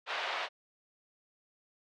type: band-pass noise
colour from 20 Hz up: pink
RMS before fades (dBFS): -36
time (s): 0.06-0.49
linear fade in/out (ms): 50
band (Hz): 620 to 3800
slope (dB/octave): 24
effects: none